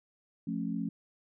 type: chord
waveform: sine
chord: F augmented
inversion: none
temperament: just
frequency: 174.61 / 218.3 / 272.8 Hz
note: F3 / A3 / C#4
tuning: 0 / -13 / -28 cents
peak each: -36 / -35 / -36 dBFS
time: 0.47-0.89 s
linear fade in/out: 5 ms
effects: none